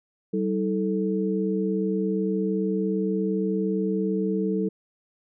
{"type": "tone cluster", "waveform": "sine", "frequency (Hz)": [192.1, 320.9, 438.3], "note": ["G3", "E4", "A4"], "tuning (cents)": [-35, -46, -7], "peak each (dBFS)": [-25, -29, -27], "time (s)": [0.33, 4.69], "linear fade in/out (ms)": 10, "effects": []}